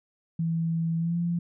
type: tone with pitch glide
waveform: sine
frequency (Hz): 164.81 to 171.61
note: E3 to F3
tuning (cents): 0 to -30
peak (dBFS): -24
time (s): 0.39-1.39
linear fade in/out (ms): 5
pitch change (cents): +70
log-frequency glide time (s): 0.98-1.17
effects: none